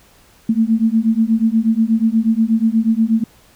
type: beating tone pair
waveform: sine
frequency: 220 / 228.3 Hz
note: A3 / A#3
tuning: 0 / -36 cents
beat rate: 8.3 Hz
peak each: -15 dBFS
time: 0.49-3.24 s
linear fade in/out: 5 ms
effects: pink hiss -50 dBFS RMS until 3.55 s